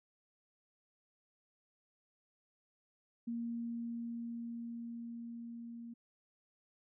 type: tone with level ramp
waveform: sine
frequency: 233.8 Hz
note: A#3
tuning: 5 cents sharp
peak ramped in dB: -36 to -45 dBFS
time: 3.27-5.94 s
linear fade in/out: 10 ms
effects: none